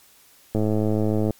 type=click train; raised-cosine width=2 ms; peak=-10 dBFS; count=82; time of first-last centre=0.55-1.307 s; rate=107 Hz; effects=white hiss -54 dBFS RMS until 1.39 s + MP3 96 kbps